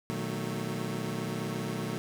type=chord; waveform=25% pulse; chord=B dominant seventh; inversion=none; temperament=equal with one note detuned; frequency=120.65 / 155.56 / 185 / 220 Hz; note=B2 / D#3 / F#3 / A3; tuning=-40 / 0 / 0 / 0 cents; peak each=-34 dBFS; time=0.1-1.98 s; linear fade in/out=0 ms; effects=9-bit